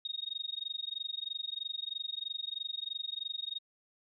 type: tone with amplitude modulation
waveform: sine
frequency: 3729 Hz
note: A#7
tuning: in tune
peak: -32 dBFS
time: 0.05-3.59 s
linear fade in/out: 2 ms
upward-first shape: sine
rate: 23.1 Hz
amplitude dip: 100%
effects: none